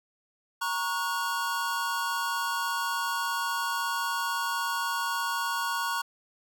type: chord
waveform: square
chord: F# major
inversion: first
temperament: equal with one note detuned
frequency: 932.3 / 1108.7 / 1450.4 Hz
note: A#5 / C#6 / F#6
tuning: 0 / 0 / -35 cents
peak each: -33 dBFS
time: 0.61-6.02 s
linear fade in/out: 10 ms
effects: none